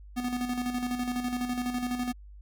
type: tone with tremolo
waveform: square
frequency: 246.9 Hz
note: B3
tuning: in tune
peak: -28 dBFS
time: 0.16-2.13 s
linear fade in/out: 20 ms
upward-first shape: square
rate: 12 Hz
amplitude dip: 50%
effects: added 50 Hz sine -45 dBFS peak until 2.41 s